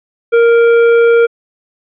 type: tone with hard clipping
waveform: sine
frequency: 466.2 Hz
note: A#4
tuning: in tune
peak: -7 dBFS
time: 0.32-1.27 s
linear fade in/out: 20 ms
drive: 9 dB
effects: resampled to 8000 Hz